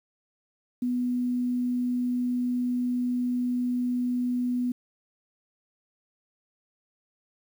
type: tone with quantisation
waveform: sine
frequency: 246.9 Hz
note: B3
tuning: in tune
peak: -24 dBFS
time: 0.82-4.72 s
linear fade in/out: 5 ms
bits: 9
effects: none